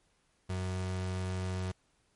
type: tone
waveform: 35% pulse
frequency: 92.6 Hz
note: F#2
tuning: 2 cents sharp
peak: -31 dBFS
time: 0.49-1.72 s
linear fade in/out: 10 ms
effects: pink hiss -72 dBFS RMS until 2.15 s + MP3 48 kbps